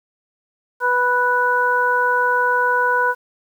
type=harmonic tone; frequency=493.3 Hz; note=B4; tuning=2 cents flat; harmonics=1 / 2 / 3; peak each=-22 / -18 / -18 dBFS; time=0.8-3.15 s; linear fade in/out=50 ms; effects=8-bit